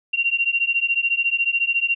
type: beating tone pair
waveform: sine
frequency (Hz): 2753 / 2767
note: F7 / F7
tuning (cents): -25 / -17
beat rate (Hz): 14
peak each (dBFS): -21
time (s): 0.13-1.95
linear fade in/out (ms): 10
effects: none